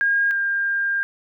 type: tone pair in turn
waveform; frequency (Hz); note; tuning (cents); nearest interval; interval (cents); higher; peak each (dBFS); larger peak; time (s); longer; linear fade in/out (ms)
sine; 1623 / 1602.5; G#6 / G6; -40 / +38; unison; 22; first; -16 / -19; first; 0.01-0.31 / 0.31-1.03; second; 0
effects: none